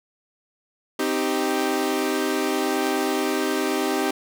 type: chord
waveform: sawtooth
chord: C minor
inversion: none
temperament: equal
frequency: 261.6 / 311.1 / 392 Hz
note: C4 / Eb4 / G4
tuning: 0 / 0 / 0 cents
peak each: -23 / -22 / -21 dBFS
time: 0.99-4.11 s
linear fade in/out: 5 ms
effects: none